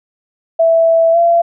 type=tone with pitch glide; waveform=sine; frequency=659.3 to 681 Hz; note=E5 to F5; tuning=0 to -44 cents; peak=-7 dBFS; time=0.59-1.42 s; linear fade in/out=10 ms; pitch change=+56 cents; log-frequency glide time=1.12-1.17 s; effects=none